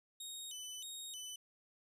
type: tone with vibrato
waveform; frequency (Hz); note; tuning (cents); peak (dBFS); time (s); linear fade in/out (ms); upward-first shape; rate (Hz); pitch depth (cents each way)
20% pulse; 3352; G#7; +15; -39; 0.2-1.36; 5; square; 1.6; 190
effects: none